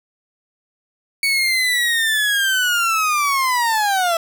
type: linear sweep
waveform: 30% pulse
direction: down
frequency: 2240 to 655 Hz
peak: -13 dBFS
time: 1.23-4.17 s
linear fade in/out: 2 ms
effects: none